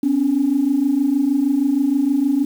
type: tone pair together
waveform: sine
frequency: 257.3 / 283.7 Hz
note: C4 / C#4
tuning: -29 / +40 cents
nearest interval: major second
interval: 169 cents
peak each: -19 / -15 dBFS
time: 0.03-2.45 s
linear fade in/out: 5 ms
effects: tanh soft clip ceiling -8 dBFS + 7-bit